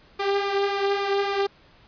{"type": "tone with flanger", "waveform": "sawtooth", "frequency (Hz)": 398.5, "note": "G4", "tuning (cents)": 28, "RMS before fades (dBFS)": -24, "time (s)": [0.19, 1.47], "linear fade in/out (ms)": 10, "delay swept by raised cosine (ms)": [0.81, 2.81], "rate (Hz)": 3.6, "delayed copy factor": 0.55, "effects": ["pink hiss -55 dBFS RMS until 1.87 s", "resampled to 11025 Hz"]}